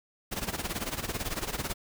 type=noise with tremolo; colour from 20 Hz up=pink; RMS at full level=-31 dBFS; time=0.31-1.74 s; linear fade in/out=20 ms; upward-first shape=sine; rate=18 Hz; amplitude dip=80%; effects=none